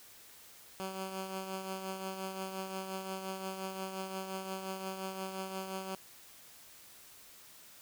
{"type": "tone with tremolo", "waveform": "10% pulse", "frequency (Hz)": 190.4, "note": "F#3", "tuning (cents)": 50, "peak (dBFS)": -28, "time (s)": [0.8, 5.95], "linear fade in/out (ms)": 0, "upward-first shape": "triangle", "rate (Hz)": 5.7, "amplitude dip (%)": 55, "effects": ["white hiss -56 dBFS RMS until 7.81 s"]}